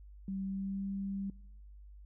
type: tone with pitch glide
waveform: sine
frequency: 193 to 196.26 Hz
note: G3 to G3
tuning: -27 to +2 cents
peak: -35 dBFS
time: 0.28-1.3 s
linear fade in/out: 2 ms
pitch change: +29 cents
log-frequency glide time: 0.44-0.86 s
effects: noise-tail reverb RT60 1.0 s tail -24 dB re dry + added 50 Hz sine -50 dBFS peak until 2.05 s